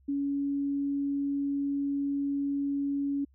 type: tone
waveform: sine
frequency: 281.1 Hz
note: C#4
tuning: 24 cents sharp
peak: -27 dBFS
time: 0.08-3.25 s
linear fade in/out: 10 ms
effects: added 67 Hz sine -59 dBFS peak until 3.34 s